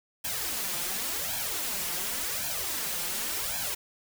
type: noise with flanger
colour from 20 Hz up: white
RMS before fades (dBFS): -32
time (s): 0.24-3.75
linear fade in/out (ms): 10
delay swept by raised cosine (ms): 1.2 to 5.8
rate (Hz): 0.9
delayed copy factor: +0.85
effects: none